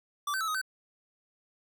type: tone with pitch steps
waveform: square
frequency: 1165 / 1539 / 1310 / 1255 / 1532 Hz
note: D6 / G6 / E6 / D#6 / G6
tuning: -14 / -32 / -11 / +15 / -40 cents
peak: -30 dBFS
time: 0.27-0.615 s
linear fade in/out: 5 ms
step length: 69 ms
effects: none